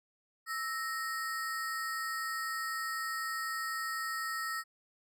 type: ring-modulated tone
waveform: square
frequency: 1588 Hz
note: G6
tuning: 22 cents sharp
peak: -32 dBFS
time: 0.46-4.64 s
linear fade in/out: 50 ms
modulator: 276 Hz
effects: none

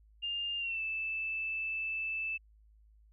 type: tone with pitch glide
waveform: sine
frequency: 2808 to 2635 Hz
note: F7 to E7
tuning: +9 to -1 cents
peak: -33 dBFS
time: 0.22-2.38 s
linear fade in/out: 20 ms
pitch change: -110 cents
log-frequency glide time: 0.58-0.81 s
effects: added 53 Hz sine -59 dBFS peak until 3.12 s

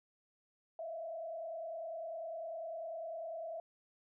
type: tone with frequency modulation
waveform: sine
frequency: 659.3 Hz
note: E5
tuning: in tune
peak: -40 dBFS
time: 0.79-3.6 s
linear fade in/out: 2 ms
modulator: 30 Hz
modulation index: 0.91
effects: none

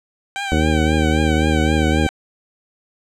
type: tone with vibrato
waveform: 15% pulse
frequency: 777 Hz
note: G5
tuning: 16 cents flat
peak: -16 dBFS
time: 0.36-2.09 s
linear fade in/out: 0 ms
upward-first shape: triangle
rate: 3.8 Hz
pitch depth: 75 cents each way
type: harmonic tone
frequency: 77.78 Hz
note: D#2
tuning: in tune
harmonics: 1 / 2 / 3 / 4 / 5 / 6 / 7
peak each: -18 / -23 / -21 / -21 / -27 / -26 / -27 dBFS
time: 0.52-2.07 s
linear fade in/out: 0 ms
effects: low-pass 7000 Hz 12 dB/octave

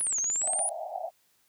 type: exponential two-way sweep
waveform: sine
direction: down then up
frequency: 10548 to 6272 to 9870 Hz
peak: -26 dBFS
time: 0-0.69 s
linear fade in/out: 0 ms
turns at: 0.19 s
type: click train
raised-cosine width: 0.3 ms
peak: -26 dBFS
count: 11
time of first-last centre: 0.01-0.591 s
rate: 17.2 Hz
type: band-pass noise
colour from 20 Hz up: pink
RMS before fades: -36 dBFS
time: 0.42-1.11 s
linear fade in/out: 50 ms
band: 620 to 790 Hz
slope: 96 dB/octave
effects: white hiss -68 dBFS RMS until 1.48 s + high-pass 60 Hz 12 dB/octave

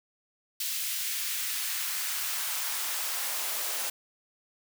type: noise with high-pass filter sweep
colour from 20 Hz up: white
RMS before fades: -32 dBFS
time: 0.6-3.9 s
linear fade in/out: 5 ms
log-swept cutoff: 2700 to 510 Hz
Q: 0.99
effects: none

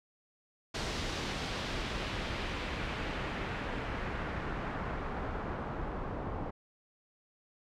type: noise with low-pass filter sweep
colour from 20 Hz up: pink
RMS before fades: -37 dBFS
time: 0.74-6.51 s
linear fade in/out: 10 ms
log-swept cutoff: 5200 to 920 Hz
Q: 1.1
effects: none

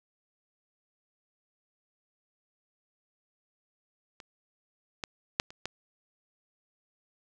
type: clicks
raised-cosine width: 0.2 ms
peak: -28 / -16 / -7 / -29 / -16 dBFS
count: 5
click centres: 4.202 / 5.038 / 5.399 / 5.505 / 5.656 s
effects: none

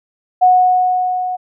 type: tone with level ramp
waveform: sine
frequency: 733 Hz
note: F#5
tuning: 16 cents flat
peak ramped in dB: -5 to -18 dBFS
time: 0.41-1.37 s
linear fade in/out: 20 ms
effects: none

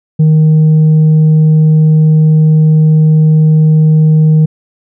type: tone with tanh clipping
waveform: sine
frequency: 155.9 Hz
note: D#3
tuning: 4 cents sharp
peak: -4 dBFS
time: 0.19-4.46 s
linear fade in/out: 10 ms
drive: 2 dB
effects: none

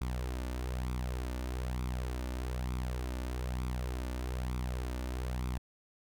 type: tone with flanger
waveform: sawtooth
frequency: 62.5 Hz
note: B1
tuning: 21 cents sharp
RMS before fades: -36 dBFS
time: 0.01-5.58 s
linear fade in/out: 5 ms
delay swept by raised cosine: 0.84 to 3.44 ms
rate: 1.1 Hz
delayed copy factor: +0.55
effects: none

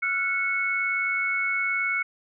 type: tone cluster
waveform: sine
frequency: 1365 / 1464 / 2204 Hz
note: F6 / F#6 / C#7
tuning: -40 / -19 / -11 cents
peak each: -32 / -31 / -24 dBFS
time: 0.02-2.03 s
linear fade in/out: 10 ms
effects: none

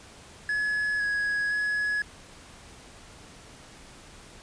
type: tone with pitch steps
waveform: triangle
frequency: 1697 / 1667 / 1687 Hz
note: G#6 / G#6 / G#6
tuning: +37 / +6 / +27 cents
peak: -23 dBFS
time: 0.49-2.02 s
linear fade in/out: 2 ms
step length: 510 ms
effects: pink hiss -49 dBFS RMS until 4.42 s + resampled to 22050 Hz

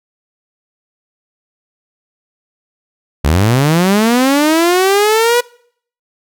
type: linear sweep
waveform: sawtooth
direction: up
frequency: 65.41 to 490.9 Hz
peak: -5 dBFS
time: 3.24-5.41 s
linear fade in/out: 10 ms
effects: noise-tail reverb RT60 0.6 s tail -24 dB re dry

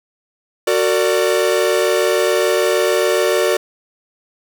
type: chord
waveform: 45% pulse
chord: Gb augmented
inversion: none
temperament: equal with one note detuned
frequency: 370 / 456.8 / 587.3 Hz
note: Gb4 / Bb4 / D5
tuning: 0 / -35 / 0 cents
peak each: -18 dBFS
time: 0.67-3.57 s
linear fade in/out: 5 ms
effects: none

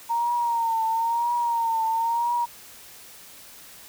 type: tone with vibrato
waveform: sine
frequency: 925 Hz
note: A#5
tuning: 14 cents flat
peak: -21 dBFS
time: 0.09-2.46 s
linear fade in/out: 20 ms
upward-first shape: triangle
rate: 1 Hz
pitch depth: 66 cents each way
effects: white hiss -46 dBFS RMS until 3.88 s

